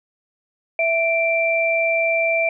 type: tone pair together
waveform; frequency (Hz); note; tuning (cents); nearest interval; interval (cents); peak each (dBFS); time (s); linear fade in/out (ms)
sine; 660 / 2352; E5 / D7; +2 / +2; octave + minor seventh; 2200; -19; 0.79-2.49; 2
effects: none